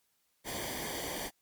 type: noise with comb filter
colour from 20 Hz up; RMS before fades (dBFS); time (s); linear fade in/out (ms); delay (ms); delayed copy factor
pink; -38; 0.44-1.31; 50; 0.75; -0.75
effects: white hiss -75 dBFS RMS until 1.41 s + MP3 96 kbps